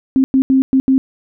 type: tone bursts at uneven times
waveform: sine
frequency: 264.9 Hz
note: C4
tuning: 22 cents sharp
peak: -8 dBFS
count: 5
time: 0.16-0.24 / 0.34-0.42 / 0.5-0.62 / 0.73-0.8 / 0.88-0.98 s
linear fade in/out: 0 ms
effects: none

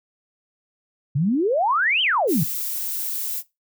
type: exponential two-way sweep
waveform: sine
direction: up then down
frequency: 129.6 to 3233 to 129.6 Hz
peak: -17 dBFS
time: 1.15-2.44 s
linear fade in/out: 10 ms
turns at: 2.02 s
type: noise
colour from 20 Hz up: violet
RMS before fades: -27 dBFS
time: 2.27-3.43 s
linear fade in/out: 50 ms
effects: noise-tail reverb RT60 0.2 s tail -18 dB re dry

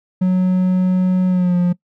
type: tone with pitch glide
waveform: triangle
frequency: 184.1 to 177.01 Hz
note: F#3 to F3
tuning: -8 to +24 cents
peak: -10 dBFS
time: 0.21-1.73 s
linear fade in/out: 10 ms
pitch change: -68 cents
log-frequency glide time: 1.28-1.56 s
effects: noise-tail reverb RT60 0.1 s tail -21 dB re dry

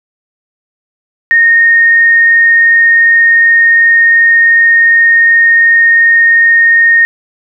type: tone with frequency modulation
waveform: sine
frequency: 1847 Hz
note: A#6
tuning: 16 cents flat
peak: -3 dBFS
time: 1.31-7.05 s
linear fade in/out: 0 ms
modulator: 22.7 Hz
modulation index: 0.31
effects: none

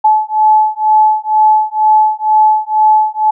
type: beating tone pair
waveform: sine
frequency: 860 / 862.1 Hz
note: A5 / A5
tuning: -40 / -36 cents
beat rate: 2.1 Hz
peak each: -10 dBFS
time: 0.04-3.31 s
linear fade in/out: 10 ms
effects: none

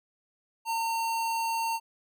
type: tone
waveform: square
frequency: 911 Hz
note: A#5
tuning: 40 cents flat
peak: -28 dBFS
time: 0.65-1.8 s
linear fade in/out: 50 ms
effects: none

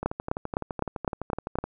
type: two click trains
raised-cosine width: 1 ms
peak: -10 / -17 dBFS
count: 7 / 20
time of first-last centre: 0.06-1.587 / 0.03-1.64 s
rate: 3.93 / 11.8 Hz
effects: none

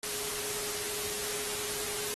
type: tone in noise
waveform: sine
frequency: 417.5 Hz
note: G#4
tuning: 9 cents sharp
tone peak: -43 dBFS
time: 0.03-2.14 s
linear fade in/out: 2 ms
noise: white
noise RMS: -35 dBFS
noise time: 0.03-2.14 s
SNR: -11 dB
effects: AAC 32 kbps

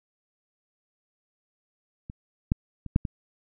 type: clicks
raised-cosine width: 5 ms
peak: -25 / -9 / -24 / -7 / -17 dBFS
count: 5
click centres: 2.099 / 2.519 / 2.863 / 2.961 / 3.052 s
effects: none

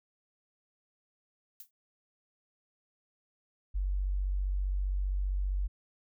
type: noise with exponential decay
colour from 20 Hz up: violet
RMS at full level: -43 dBFS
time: 1.6-1.71 s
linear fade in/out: 2 ms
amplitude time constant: 22 ms
type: tone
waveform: sine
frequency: 47.59 Hz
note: F#1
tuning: 49 cents sharp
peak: -28 dBFS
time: 3.74-5.68 s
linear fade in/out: 20 ms
effects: none

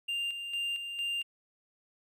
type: tone with tremolo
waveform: triangle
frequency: 2794 Hz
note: F7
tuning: in tune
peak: -29 dBFS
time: 0.08-1.23 s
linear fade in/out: 10 ms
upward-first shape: square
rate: 2.2 Hz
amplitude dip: 50%
effects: none

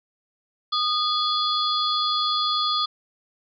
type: tone cluster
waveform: sine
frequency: 1230 / 3401 / 4253 / 4750 Hz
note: D#6 / G#7 / C8 / D8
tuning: -20 / +40 / +27 / +19 cents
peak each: -24 / -25 / -29 / -29 dBFS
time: 0.72-2.86 s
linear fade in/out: 10 ms
effects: none

